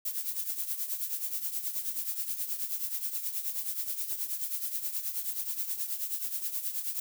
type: noise with tremolo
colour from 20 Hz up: violet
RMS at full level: -31 dBFS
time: 0.05-7 s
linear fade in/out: 5 ms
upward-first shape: triangle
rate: 9.4 Hz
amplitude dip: 75%
effects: none